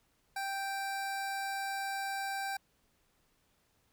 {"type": "tone", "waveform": "25% pulse", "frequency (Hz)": 784, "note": "G5", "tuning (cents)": 0, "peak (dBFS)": -31, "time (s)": [0.36, 2.57], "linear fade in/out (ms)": 5, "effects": ["pink hiss -73 dBFS RMS until 3.92 s"]}